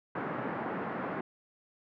pink band-pass noise, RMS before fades -36 dBFS, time 0.15-1.21 s, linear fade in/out 5 ms, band 160 to 1700 Hz, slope 24 dB/octave, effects none

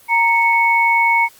sine tone pair together, 930.4 / 2210 Hz, A#5 / C#7, -4 / -6 cents, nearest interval octave + minor third, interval 1498 cents, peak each -14 dBFS, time 0.08-1.29 s, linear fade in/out 50 ms, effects white hiss -47 dBFS RMS until 1.39 s + Opus 32 kbps

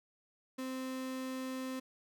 35% pulse tone, 260 Hz, C4, 11 cents flat, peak -36 dBFS, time 0.58-1.8 s, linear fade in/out 10 ms, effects none

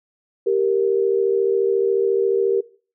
sine tone pair together, 392 / 466.2 Hz, G4 / A#4, 0 / 0 cents, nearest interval minor third, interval 300 cents, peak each -18 / -19 dBFS, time 0.46-2.61 s, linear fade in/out 10 ms, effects noise-tail reverb RT60 0.4 s tail -19 dB re dry

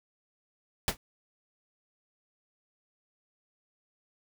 pink noise with exponential decay, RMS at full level -22 dBFS, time 0.88-0.97 s, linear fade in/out 1 ms, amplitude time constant 19 ms, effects none

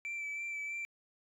sine tone with vibrato, 2328 Hz, D7, 16 cents flat, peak -34 dBFS, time 0.05-0.85 s, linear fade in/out 0 ms, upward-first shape sine, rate 3.1 Hz, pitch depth 21 cents each way, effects tanh soft clip ceiling -36 dBFS

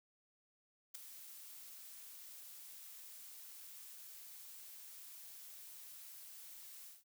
blue noise with ADSR envelope, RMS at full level -43 dBFS, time 0.94-7.04 s, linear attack 13 ms, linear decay 3 ms, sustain -11 dB, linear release 170 ms, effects none

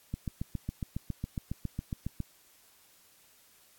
click train, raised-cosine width 5 ms, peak -21 dBFS, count 16, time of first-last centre 0.14-2.203 s, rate 7.27 Hz, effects white hiss -62 dBFS RMS until 3.78 s + AAC 64 kbps

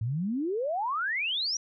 sine exponential sweep, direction up, 104.7 to 5920 Hz, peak -27 dBFS, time 0.01-1.57 s, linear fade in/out 5 ms, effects none

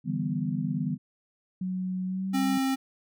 sine chord, E minor seventh, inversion third, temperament equal, 146.83 / 164.81 / 196 / 246.9 Hz, D3 / E3 / G3 / B3, 0 / 0 / 0 / 0 cents, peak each -32 dBFS, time 0.04-0.98 s, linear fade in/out 50 ms
sine tone with pitch glide, 185 to 196 Hz, F#3 to G3, 0 to 0 cents, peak -28 dBFS, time 1.61-2.58 s, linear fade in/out 5 ms, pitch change +100 cents, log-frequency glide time 2.06-2.44 s
square tone, 266.5 Hz, C4, 32 cents sharp, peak -25 dBFS, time 2.33-2.76 s, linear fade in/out 20 ms
effects none

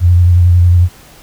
sine tone with vibrato, 88 Hz, F2, 14 cents sharp, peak -4 dBFS, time 0-0.89 s, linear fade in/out 50 ms, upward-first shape square, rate 11 Hz, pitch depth 26 cents each way, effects pink hiss -40 dBFS RMS until 1.22 s

